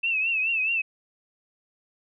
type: tone with vibrato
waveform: sine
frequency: 2637 Hz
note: E7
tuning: in tune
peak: -22 dBFS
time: 0.03-0.82 s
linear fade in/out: 10 ms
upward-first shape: triangle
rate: 4.7 Hz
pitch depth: 98 cents each way
effects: none